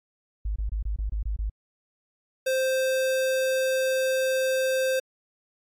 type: tone bursts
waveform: sine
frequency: 51.91 Hz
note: G#1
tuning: in tune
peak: -25 dBFS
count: 8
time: 0.45-1.498 s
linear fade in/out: 5 ms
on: 110 ms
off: 24 ms
type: tone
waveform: square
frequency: 523.3 Hz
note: C5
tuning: in tune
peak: -23 dBFS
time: 2.46-5 s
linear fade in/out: 10 ms
effects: AAC 64 kbps